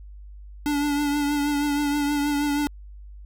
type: tone with vibrato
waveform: square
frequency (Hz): 290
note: D4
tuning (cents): -22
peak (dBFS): -22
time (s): 0.66-2.67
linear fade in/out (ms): 0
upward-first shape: triangle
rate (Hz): 6.3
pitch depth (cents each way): 36
effects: added 50 Hz sine -39 dBFS peak until 3.25 s